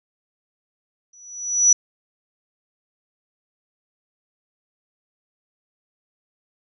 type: tone with exponential growth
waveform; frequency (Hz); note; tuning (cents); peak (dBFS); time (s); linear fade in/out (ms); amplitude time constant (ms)
sine; 5900; F#8; -6; -8; 1.13-1.73; 5; 130
effects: none